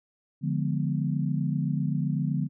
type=chord; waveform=sine; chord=D diminished seventh; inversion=none; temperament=equal with one note detuned; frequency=146.83 / 174.61 / 207.7 / 248.5 Hz; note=D3 / F3 / Ab3 / Cb4; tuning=0 / 0 / 0 / +11 cents; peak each=-27 / -30 / -33 / -33 dBFS; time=0.41-2.49 s; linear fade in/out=50 ms; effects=none